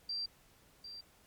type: tone with echo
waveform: sine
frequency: 4709 Hz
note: D8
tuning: 4 cents sharp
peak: -35 dBFS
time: 0.09-0.26 s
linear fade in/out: 5 ms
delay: 750 ms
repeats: 1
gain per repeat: -10 dB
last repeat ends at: 1.01 s
effects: pink hiss -65 dBFS RMS until 1.26 s + MP3 96 kbps